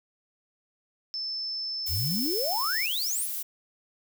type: tone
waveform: sine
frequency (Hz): 5274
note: E8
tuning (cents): 0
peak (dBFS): -30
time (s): 1.14-2.86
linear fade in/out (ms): 0
type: noise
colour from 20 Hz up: violet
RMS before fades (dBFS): -33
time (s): 1.86-3.43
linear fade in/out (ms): 10
type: exponential sweep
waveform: sine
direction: up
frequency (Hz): 74.2 to 11470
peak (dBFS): -28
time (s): 1.88-3.28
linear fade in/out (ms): 50
effects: none